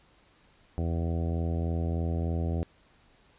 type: harmonic tone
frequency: 83.3 Hz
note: E2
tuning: 19 cents sharp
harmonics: 1 / 2 / 3 / 4 / 5 / 6 / 7 / 8 / 9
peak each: -28 / -34 / -38 / -40 / -42 / -44 / -45 / -46 / -47 dBFS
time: 0.78-2.63 s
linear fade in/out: 0 ms
effects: pink hiss -62 dBFS RMS until 3.38 s + resampled to 8000 Hz